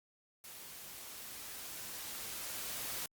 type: noise with level ramp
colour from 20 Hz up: white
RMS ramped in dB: -51 to -40 dBFS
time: 0.44-3.06 s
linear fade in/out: 2 ms
effects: Opus 48 kbps